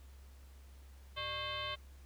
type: tone with frequency modulation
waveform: sine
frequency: 2093 Hz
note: C7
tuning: in tune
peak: -37 dBFS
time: 1.16-1.76 s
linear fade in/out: 20 ms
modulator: 497 Hz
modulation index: 3.2
effects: added 67 Hz sine -53 dBFS peak until 2.05 s + pink hiss -66 dBFS RMS until 2.05 s